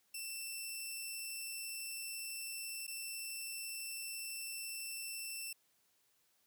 10% pulse tone with dropouts, 2682 Hz, E7, 29 cents sharp, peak -33 dBFS, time 0.14-5.53 s, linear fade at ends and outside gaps 5 ms, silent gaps 2.868-2.877 s, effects white hiss -75 dBFS RMS until 6.46 s + high-pass 60 Hz 12 dB/octave

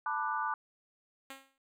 sine chord, B minor seventh, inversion third, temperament equal with one note detuned, 880 / 987.8 / 1184.9 / 1480 Hz, A5 / B5 / D6 / F#6, 0 / 0 / +15 / 0 cents, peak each -36 / -38 / -35 / -38 dBFS, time 0.06-0.54 s, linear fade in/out 2 ms
5% pulse tone with exponential decay, 270 Hz, C#4, 45 cents flat, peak -31 dBFS, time 1.3-1.58 s, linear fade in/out 2 ms, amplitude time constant 59 ms
effects none

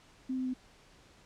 sine tone with pitch steps, 259.6 / 257.5 / 255.4 Hz, C4 / C4 / C4, -13 / -28 / -42 cents, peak -31 dBFS, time 0.29-0.539 s, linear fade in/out 10 ms, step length 83 ms, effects pink hiss -60 dBFS RMS until 1.25 s + low-pass 7000 Hz 12 dB/octave

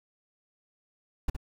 brown noise with echo, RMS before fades -25 dBFS, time 1.28-1.3 s, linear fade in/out 5 ms, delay 65 ms, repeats 1, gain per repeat -8 dB, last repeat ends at 1.365 s, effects none

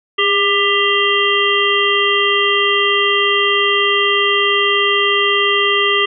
harmonic tone with a mistuned harmonic, 397.3 Hz, G4, 23 cents sharp, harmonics 1 / 3 / 5 / 7 / 8, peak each -18 / -18 / -18 / -18 / -18 dBFS, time 0.18-6.06 s, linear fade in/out 10 ms, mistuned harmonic 1, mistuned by +34 cents, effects none

